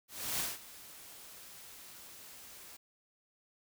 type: noise with ADSR envelope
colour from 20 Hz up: white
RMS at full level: -34 dBFS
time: 0.08-2.77 s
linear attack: 310 ms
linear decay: 190 ms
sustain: -18 dB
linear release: 8 ms
effects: none